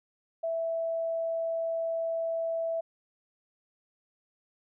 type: tone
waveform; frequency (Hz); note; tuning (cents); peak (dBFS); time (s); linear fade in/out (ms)
sine; 659.3; E5; 0; -28; 0.43-2.81; 10
effects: none